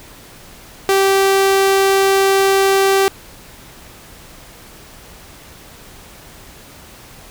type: tone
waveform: sawtooth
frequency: 389.3 Hz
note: G4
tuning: 12 cents flat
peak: -7 dBFS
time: 0.89-3.08 s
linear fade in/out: 0 ms
effects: pink hiss -40 dBFS RMS until 7.3 s